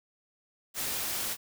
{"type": "noise", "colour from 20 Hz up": "white", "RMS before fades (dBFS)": -33, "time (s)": [0.74, 1.37], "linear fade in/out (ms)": 50, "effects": []}